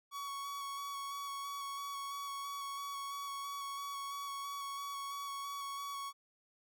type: tone with vibrato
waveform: 45% pulse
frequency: 1120 Hz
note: C#6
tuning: 18 cents sharp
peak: -40 dBFS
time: 0.11-6.13 s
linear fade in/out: 50 ms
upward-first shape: square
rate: 3 Hz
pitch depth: 12 cents each way
effects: none